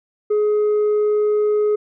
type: tone with tanh clipping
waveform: triangle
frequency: 420.6 Hz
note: G#4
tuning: 22 cents sharp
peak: -15 dBFS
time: 0.3-1.76 s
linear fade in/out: 10 ms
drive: 7 dB
effects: none